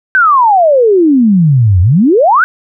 sine exponential two-way sweep, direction down then up, 1568 to 84.8 to 1568 Hz, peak -4 dBFS, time 0.15-2.44 s, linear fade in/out 0 ms, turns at 1.81 s, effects none

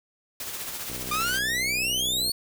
white noise with tremolo, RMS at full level -33 dBFS, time 0.4-1.39 s, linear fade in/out 2 ms, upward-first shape sine, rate 15 Hz, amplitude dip 40%
click train, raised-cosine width 2 ms, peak -26 dBFS, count 89, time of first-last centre 0.9-2.295 s, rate 63.1 Hz
sawtooth exponential sweep, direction up, 1189 to 4483 Hz, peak -21 dBFS, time 1.11-2.32 s, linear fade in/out 5 ms
effects none

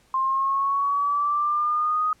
sine linear sweep, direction up, 1052 to 1252 Hz, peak -20 dBFS, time 0.14-2.13 s, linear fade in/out 2 ms, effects pink hiss -60 dBFS RMS until 2.2 s + low-pass 11000 Hz 12 dB/octave

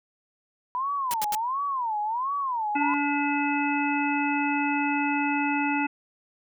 sine tone with vibrato, 975 Hz, B5, 23 cents flat, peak -25 dBFS, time 0.75-2.94 s, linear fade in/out 0 ms, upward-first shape sine, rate 1.4 Hz, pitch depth 270 cents each way
white noise bursts, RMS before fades -30 dBFS, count 3, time 1.11-1.35 s, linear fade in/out 0 ms, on 28 ms, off 78 ms
harmonic tone, 287.5 Hz, D4, 37 cents flat, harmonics 1 / 3 / 5 / 7 / 9, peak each -26 / -28 / -33 / -35 / -30 dBFS, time 2.75-5.87 s, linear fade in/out 10 ms
effects none

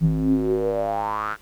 square tone with band-pass filter sweep, 52.9 Hz, G#1, 33 cents sharp, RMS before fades -22 dBFS, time 0-1.37 s, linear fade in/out 50 ms, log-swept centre 160 to 1500 Hz, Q 7.6, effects pink hiss -53 dBFS RMS until 1.41 s

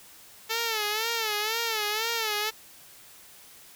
5% pulse tone with vibrato, 440 Hz, A4, in tune, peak -15 dBFS, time 0.49-2.51 s, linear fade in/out 20 ms, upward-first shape sine, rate 2 Hz, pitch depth 99 cents each way, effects white hiss -51 dBFS RMS until 3.75 s

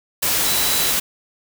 sine tone in noise, 3951 Hz, B7, in tune, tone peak -26 dBFS, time 0.45-0.92 s, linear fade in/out 10 ms, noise white, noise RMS -19 dBFS, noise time 0.22-1 s, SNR -10 dB, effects none

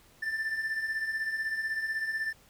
triangle beating tone pair, 1760 / 1776 Hz, A6 / A6, 0 / +16 cents, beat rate 16 Hz, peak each -36 / -29 dBFS, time 0.22-2.33 s, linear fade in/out 10 ms, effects pink hiss -60 dBFS RMS until 2.49 s

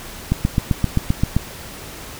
click train, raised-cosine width 5 ms, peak -3 dBFS, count 9, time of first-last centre 0.32-1.366 s, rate 7.65 Hz, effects pink hiss -35 dBFS RMS until 2.19 s

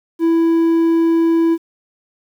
triangle tone, 330.8 Hz, E4, 6 cents sharp, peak -9 dBFS, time 0.19-1.58 s, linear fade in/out 50 ms, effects 8-bit

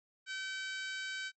harmonic tone, 767 Hz, G5, 38 cents flat, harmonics 2 / 3 / 4 / 5 / 6 / 7 / 8 / 9 / 10, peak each -40 / -47 / -47 / -49 / -50 / -56 / -57 / -57 / -56 dBFS, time 0.26-1.32 s, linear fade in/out 50 ms, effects noise-tail reverb RT60 0.1 s tail -24 dB re dry

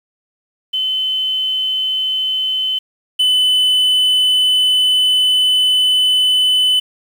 sine / triangle tone pair in turn, 3047 / 3014 Hz, G7 / F#7, -50 / +31 cents, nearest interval unison, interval 19 cents, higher first, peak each -15 / -9 dBFS, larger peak second, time 0.73-2.79 / 3.19-6.8 s, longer second, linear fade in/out 10 ms, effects 7-bit

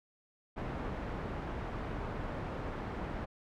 pink low-pass noise, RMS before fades -39 dBFS, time 0.56-3.26 s, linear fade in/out 20 ms, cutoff 1400 Hz, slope 12 dB/octave, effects none

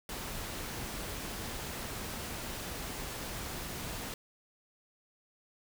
pink noise, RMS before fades -40 dBFS, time 0.09-4.14 s, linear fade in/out 2 ms, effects none

